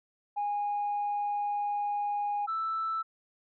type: tone pair in turn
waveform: sine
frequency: 822 / 1321.1 Hz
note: G#5 / E6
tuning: -18 / +3 cents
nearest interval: minor sixth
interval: 821 cents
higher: second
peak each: -27 / -28 dBFS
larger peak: first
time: 0.36-2.47 / 2.47-3.03 s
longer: first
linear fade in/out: 20 ms
effects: tanh soft clip ceiling -25 dBFS